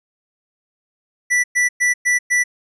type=tone bursts; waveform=square; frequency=1967 Hz; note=B6; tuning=7 cents flat; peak=-14 dBFS; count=5; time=1.3-2.44 s; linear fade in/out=20 ms; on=140 ms; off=110 ms; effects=resampled to 22050 Hz